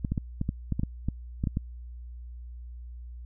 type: clicks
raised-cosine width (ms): 5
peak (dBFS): -15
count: 12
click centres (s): 0.048 / 0.12 / 0.178 / 0.414 / 0.491 / 0.723 / 0.795 / 0.834 / 1.086 / 1.439 / 1.472 / 1.571
effects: added 60 Hz sine -39 dBFS peak until 3.25 s